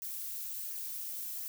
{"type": "noise with flanger", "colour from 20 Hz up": "violet", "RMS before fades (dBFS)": -40, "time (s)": [0.02, 1.48], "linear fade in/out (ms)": 0, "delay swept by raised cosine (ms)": [0.24, 5.84], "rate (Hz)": 1.4, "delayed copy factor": -0.5, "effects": []}